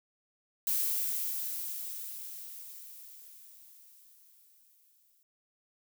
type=noise with exponential decay; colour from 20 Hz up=violet; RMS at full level=-29 dBFS; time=0.67-5.23 s; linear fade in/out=1 ms; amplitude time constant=990 ms; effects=none